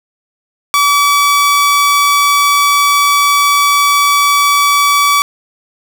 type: tone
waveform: sawtooth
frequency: 1146 Hz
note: D6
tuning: 43 cents flat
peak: -4 dBFS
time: 0.74-5.22 s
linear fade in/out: 0 ms
effects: none